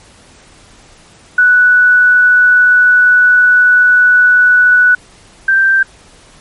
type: tone pair in turn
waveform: sine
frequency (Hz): 1480 / 1568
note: F#6 / G6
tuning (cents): 0 / 0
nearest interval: minor second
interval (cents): 100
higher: second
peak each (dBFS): -4 / -6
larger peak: first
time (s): 1.38-4.95 / 5.48-5.83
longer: first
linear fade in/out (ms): 5
effects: pink hiss -42 dBFS RMS until 6.4 s + MP3 48 kbps